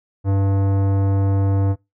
sine tone with tanh clipping, 98 Hz, G2, in tune, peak -17 dBFS, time 0.24-1.76 s, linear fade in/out 50 ms, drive 17 dB, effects noise-tail reverb RT60 0.2 s tail -21 dB re dry

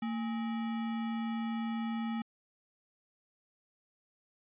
sine tone with sample-and-hold, 226.9 Hz, A#3, 47 cents flat, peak -32 dBFS, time 0.02-2.22 s, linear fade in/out 5 ms, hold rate 1050 Hz, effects resampled to 8000 Hz

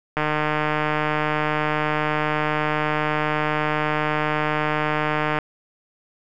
click train, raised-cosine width 0.5 ms, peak -7 dBFS, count 794, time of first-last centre 0.17-5.387 s, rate 152 Hz, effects none

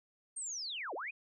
sine linear two-way sweep, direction down then up, 8840 to 316.5 to 2610 Hz, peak -38 dBFS, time 0.36-1.11 s, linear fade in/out 10 ms, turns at 0.94 s, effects none

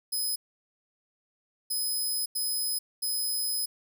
10% pulse tone bursts at uneven times, 5060 Hz, D#8, 28 cents sharp, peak -22 dBFS, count 4, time 0.12-0.36 / 1.7-2.26 / 2.35-2.79 / 3.02-3.66 s, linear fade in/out 10 ms, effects none

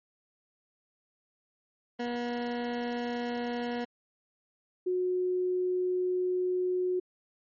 20% pulse / sine tone pair in turn, 240.6 / 364.6 Hz, B3 / F#4, -45 / -25 cents, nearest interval perfect fifth, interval 720 cents, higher second, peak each -26 dBFS, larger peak neither, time 1.99-3.85 / 4.86-7 s, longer second, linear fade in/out 10 ms, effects low-pass 4000 Hz 12 dB/octave + MP3 32 kbps

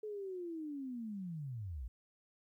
sine linear sweep, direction down, 433.3 to 51.91 Hz, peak -40 dBFS, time 0.03-1.88 s, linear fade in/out 5 ms, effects 13-bit

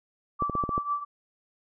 sine tone with tremolo, 1162 Hz, D6, 19 cents flat, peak -23 dBFS, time 0.39-1.05 s, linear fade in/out 20 ms, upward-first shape triangle, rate 6.1 Hz, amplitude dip 85%
clicks, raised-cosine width 2 ms, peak -17 dBFS, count 6, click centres 0.423 / 0.497 / 0.553 / 0.638 / 0.692 / 0.779 s
effects none

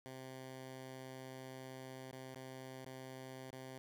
10% pulse tone with dropouts, 130.81 Hz, C3, in tune, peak -40 dBFS, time 0.06-3.78 s, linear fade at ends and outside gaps 0 ms, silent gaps 2.113-2.128 / 2.346-2.358 / 2.848-2.862 / 3.506-3.529 s, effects none

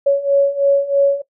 sine beating tone pair, 557 / 560.1 Hz, C#5 / C#5, +8 / +18 cents, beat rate 3.1 Hz, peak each -16 / -13 dBFS, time 0.06-1.22 s, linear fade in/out 10 ms, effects noise-tail reverb RT60 0.1 s tail -18 dB re dry

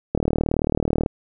click train, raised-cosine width 2 ms, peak -6 dBFS, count 36, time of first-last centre 0.15-1.061 s, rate 38.4 Hz, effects none

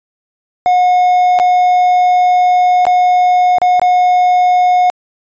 triangle tone with dropouts, 724 Hz, F#5, 38 cents flat, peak -5 dBFS, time 0.66-4.9 s, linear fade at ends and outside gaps 0 ms, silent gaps 1.389-1.398 / 2.853-2.867 / 3.584-3.617 / 3.796-3.817 s, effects resampled to 16000 Hz

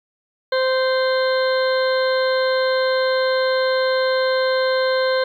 harmonic tone, 520 Hz, C5, 11 cents flat, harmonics 1 / 2 / 3 / 4 / 6 / 7 / 8, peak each -17 / -26 / -25 / -33 / -36 / -35 / -29 dBFS, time 0.52-5.24 s, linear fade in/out 5 ms, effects 9-bit

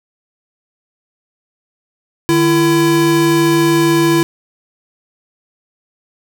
square tone pair together, 151.4 / 335.8 Hz, D#3 / E4, -47 / +32 cents, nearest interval octave + major second, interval 1379 cents, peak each -18 / -11 dBFS, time 2.29-4.23 s, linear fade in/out 0 ms, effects none

